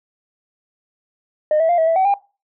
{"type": "tone with pitch steps", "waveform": "sine", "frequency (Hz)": [611, 651, 697, 646, 658, 759, 802], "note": ["D#5", "E5", "F5", "E5", "E5", "F#5", "G5"], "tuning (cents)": [-32, -22, -4, -35, -3, 44, 39], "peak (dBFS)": -11, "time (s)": [1.51, 2.14], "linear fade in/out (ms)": 2, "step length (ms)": 90, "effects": ["noise-tail reverb RT60 0.3 s tail -21 dB re dry", "tanh soft clip ceiling -10 dBFS"]}